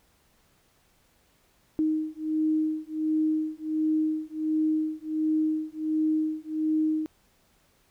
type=beating tone pair; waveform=sine; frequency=311.1 / 312.5 Hz; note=D#4 / D#4; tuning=0 / +8 cents; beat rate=1.4 Hz; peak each=-27 dBFS; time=1.79-7.06 s; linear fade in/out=0 ms; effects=pink hiss -65 dBFS RMS until 7.9 s